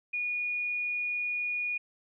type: tone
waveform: sine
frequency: 2449 Hz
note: D#7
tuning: 28 cents flat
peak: -29 dBFS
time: 0.13-1.78 s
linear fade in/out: 10 ms
effects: none